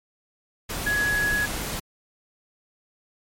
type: tone in noise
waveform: sine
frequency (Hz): 1678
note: G#6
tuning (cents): +17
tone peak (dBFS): -21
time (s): 0.86-1.46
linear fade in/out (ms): 10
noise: pink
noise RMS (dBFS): -30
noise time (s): 0.69-1.8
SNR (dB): +6
effects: MP3 64 kbps